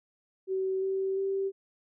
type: tone with pitch steps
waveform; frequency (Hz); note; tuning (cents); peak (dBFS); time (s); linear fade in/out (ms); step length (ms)
sine; 380 / 384.6 / 389.3; F#4 / G4 / G4; +46 / -33 / -12; -27; 0.47-1.52; 50; 350
effects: none